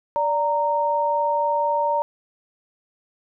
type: tone pair together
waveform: sine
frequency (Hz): 583.3 / 926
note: D5 / A#5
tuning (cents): -12 / -12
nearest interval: minor sixth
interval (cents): 800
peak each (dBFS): -23 / -20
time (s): 0.16-2.02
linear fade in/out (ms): 0
effects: none